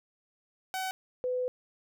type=tone pair in turn; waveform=sawtooth / sine; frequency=755 / 502.3 Hz; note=F#5 / B4; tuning=+35 / +29 cents; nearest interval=perfect fifth; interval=706 cents; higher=first; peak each=-28 dBFS; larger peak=neither; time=0.74-0.91 / 1.24-1.48 s; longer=second; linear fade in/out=0 ms; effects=none